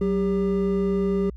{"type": "tone pair together", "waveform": "triangle", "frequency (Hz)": [188.35, 399.1], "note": ["F#3", "G4"], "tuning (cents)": [31, 31], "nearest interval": "octave + minor second", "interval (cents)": 1300, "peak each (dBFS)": -21, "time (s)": [0.01, 1.3], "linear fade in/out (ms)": 5, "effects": ["added 60 Hz sine -36 dBFS peak until 1.36 s"]}